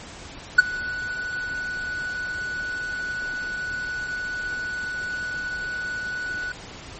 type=tone with ADSR envelope; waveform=triangle; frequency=1479 Hz; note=F#6; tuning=1 cent flat; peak=-3 dBFS; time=0.58-6.52 s; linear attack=10 ms; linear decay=18 ms; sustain=-22 dB; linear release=3 ms; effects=pink hiss -40 dBFS RMS until 6.99 s + MP3 32 kbps